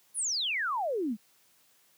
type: exponential sweep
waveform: sine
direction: down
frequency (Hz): 11175 to 196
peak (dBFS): -28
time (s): 0.14-1.17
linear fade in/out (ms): 50
effects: white hiss -65 dBFS RMS until 1.97 s + high-pass 100 Hz 12 dB/octave